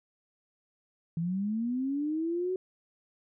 sine linear sweep, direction up, 161 to 376.6 Hz, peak -28 dBFS, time 1.17-2.56 s, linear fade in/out 2 ms, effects none

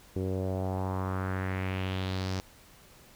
sawtooth tone with low-pass filter sweep, 94 Hz, F#2, 28 cents sharp, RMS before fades -32 dBFS, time 0.16-2.4 s, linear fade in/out 0 ms, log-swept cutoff 400 to 5600 Hz, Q 2.8, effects pink hiss -56 dBFS RMS until 3.15 s

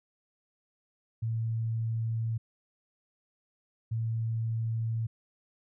sine tone pair in turn, 113.3 / 113.3 Hz, A#2 / A#2, -49 / -49 cents, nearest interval unison, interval 0 cents, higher neither, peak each -28 dBFS, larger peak neither, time 1.22-2.38 / 3.91-5.07 s, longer neither, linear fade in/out 10 ms, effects none

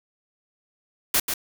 white noise with echo, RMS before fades -20 dBFS, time 1.14-1.2 s, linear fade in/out 5 ms, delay 140 ms, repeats 1, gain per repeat -6 dB, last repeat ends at 1.34 s, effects none

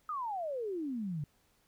sine exponential sweep, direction down, 1284 to 140 Hz, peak -34 dBFS, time 0.09-1.24 s, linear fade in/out 2 ms, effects pink hiss -71 dBFS RMS until 1.67 s

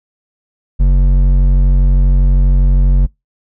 sine tone with hard clipping, 46.25 Hz, F#1, in tune, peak -8 dBFS, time 0.79-3.07 s, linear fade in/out 20 ms, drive 8 dB, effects noise-tail reverb RT60 0.2 s tail -26 dB re dry

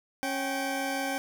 20% pulse tone pair together, 273.7 / 775 Hz, C#4 / G5, -22 / -20 cents, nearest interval octave + tritone, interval 1802 cents, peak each -27 dBFS, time 0.23-1.18 s, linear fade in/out 0 ms, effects 10-bit

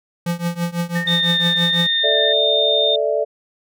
square tone with tremolo, 172 Hz, F3, 26 cents flat, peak -17 dBFS, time 0.26-1.87 s, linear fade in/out 5 ms, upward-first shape triangle, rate 6 Hz, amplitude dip 95%
sine tone with vibrato, 1816 Hz, A#6, 46 cents flat, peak -23 dBFS, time 0.95-2.33 s, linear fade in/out 10 ms, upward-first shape triangle, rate 1.4 Hz, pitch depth 33 cents each way
sine tone, 3632 Hz, A#7, 46 cents flat, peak -16 dBFS, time 1.07-2.96 s, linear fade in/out 5 ms
sine chord, A suspended fourth, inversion none, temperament equal, 440 / 587.3 / 659.3 Hz, A4 / D5 / E5, 0 / 0 / 0 cents, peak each -21 / -19 / -22 dBFS, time 2.03-3.25 s, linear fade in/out 20 ms
effects none

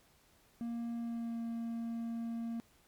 triangle tone with pitch glide, 233.9 to 230.9 Hz, A#3 to A#3, +6 to -16 cents, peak -34 dBFS, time 0.61-2.6 s, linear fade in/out 0 ms, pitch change -22 cents, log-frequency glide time 0.96-1.4 s, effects pink hiss -67 dBFS RMS until 2.87 s + MP3 96 kbps

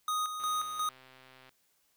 square tone with tremolo, 1244.5 Hz, D#6, in tune, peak -30 dBFS, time 0.08-0.89 s, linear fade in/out 2 ms, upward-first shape square, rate 2.8 Hz, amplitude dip 55%
click train, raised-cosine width 0.3 ms, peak -39 dBFS, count 143, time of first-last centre 0.4-1.492 s, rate 130 Hz
effects white hiss -72 dBFS RMS until 1.96 s

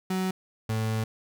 35% pulse tone pair in turn, 187 / 110.33 Hz, F#3 / A2, +19 / +5 cents, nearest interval major sixth, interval 914 cents, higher first, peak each -24 dBFS, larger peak neither, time 0.1-0.31 / 0.69-1.04 s, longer second, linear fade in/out 5 ms, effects none

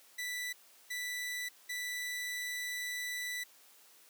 sawtooth tone bursts at uneven times, 1975.5 Hz, B6, in tune, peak -33 dBFS, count 3, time 0.18-0.53 / 0.9-1.49 / 1.69-3.44 s, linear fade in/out 10 ms, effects white hiss -61 dBFS RMS until 4.09 s + high-pass 300 Hz 12 dB/octave

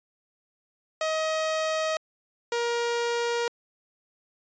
sawtooth tone pair in turn, 632 / 472.5 Hz, D#5 / A#4, +27 / +23 cents, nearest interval perfect fourth, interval 504 cents, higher first, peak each -21 dBFS, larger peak neither, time 1.01-1.97 / 2.52-3.48 s, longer neither, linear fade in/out 2 ms, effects resampled to 16000 Hz

